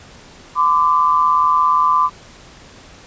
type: tone pair together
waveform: sine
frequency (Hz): 1017.5 / 1174.7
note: C6 / D6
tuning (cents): -49 / 0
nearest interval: major second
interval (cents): 249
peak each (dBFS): -14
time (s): 0.55-2.1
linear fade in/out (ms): 50
effects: pink hiss -42 dBFS RMS until 3.06 s + resampled to 16000 Hz